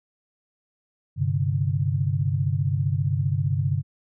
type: chord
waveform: sine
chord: G suspended fourth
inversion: none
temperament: equal with one note detuned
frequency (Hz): 98 / 130.81 / 145.99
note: G2 / C3 / D3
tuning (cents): 0 / 0 / -10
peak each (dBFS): -25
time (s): 1.16-3.83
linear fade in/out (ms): 50
effects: none